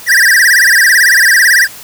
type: tone with vibrato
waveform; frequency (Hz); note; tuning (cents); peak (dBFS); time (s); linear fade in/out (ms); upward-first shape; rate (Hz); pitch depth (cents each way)
square; 1760; A6; 0; -5; 0.06-1.68; 50; sine; 18; 200
effects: white hiss -31 dBFS RMS until 1.83 s